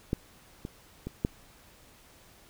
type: clicks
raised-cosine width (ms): 3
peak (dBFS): -14 / -23 / -22 / -13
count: 4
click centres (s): 0.131 / 0.651 / 1.07 / 1.249
effects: pink hiss -57 dBFS RMS until 2.49 s